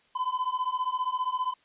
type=beating tone pair; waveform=triangle; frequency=1006 / 1021 Hz; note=B5 / C6; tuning=+32 / -43 cents; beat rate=15 Hz; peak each=-28 dBFS; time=0.15-1.54 s; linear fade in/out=10 ms; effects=white hiss -64 dBFS RMS until 1.64 s + resampled to 8000 Hz